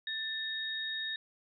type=tone pair together; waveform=sine; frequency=1775 / 3742 Hz; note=A6 / A#7; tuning=+15 / +6 cents; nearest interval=octave + minor second; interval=1291 cents; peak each=-38 / -36 dBFS; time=0.07-1.16 s; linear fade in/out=2 ms; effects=none